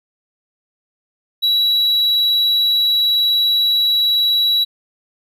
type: tone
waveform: triangle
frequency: 3907 Hz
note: B7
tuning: 19 cents flat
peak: -11 dBFS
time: 1.42-4.65 s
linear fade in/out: 20 ms
effects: none